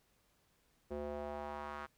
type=tone with band-pass filter sweep; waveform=square; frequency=73.3 Hz; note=D2; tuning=3 cents flat; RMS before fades=-43 dBFS; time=0.9-1.87 s; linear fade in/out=20 ms; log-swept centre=440 to 1300 Hz; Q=2.1; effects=pink hiss -74 dBFS RMS until 1.97 s